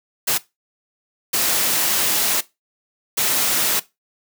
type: noise bursts at uneven times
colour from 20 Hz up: white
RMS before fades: -19 dBFS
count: 3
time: 0.27-0.38 / 1.33-2.41 / 3.17-3.8 s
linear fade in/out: 10 ms
effects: noise-tail reverb RT60 0.2 s tail -18 dB re dry + high-pass 150 Hz 12 dB/octave